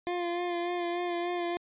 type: tone with vibrato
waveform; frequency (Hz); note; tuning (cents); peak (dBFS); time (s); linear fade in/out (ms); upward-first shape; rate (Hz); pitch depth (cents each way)
25% pulse; 349.2; F4; 0; -26; 0.07-1.57; 0; sine; 3.4; 25
effects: resampled to 8000 Hz